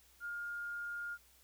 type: tone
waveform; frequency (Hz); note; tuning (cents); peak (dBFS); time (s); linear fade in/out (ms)
sine; 1415; F6; +22; -39; 0.2-1.18; 50
effects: added 61 Hz sine -70 dBFS peak until 1.43 s + white hiss -66 dBFS RMS until 1.43 s